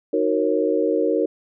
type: chord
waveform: sine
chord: D# minor seventh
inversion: none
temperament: equal with one note detuned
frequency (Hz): 311.1 / 370 / 466.2 / 546.7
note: D#4 / F#4 / A#4 / C#5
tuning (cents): 0 / 0 / 0 / -24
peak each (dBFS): -23 / -24 / -21 / -24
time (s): 0.13-1.26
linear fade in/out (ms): 5
effects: none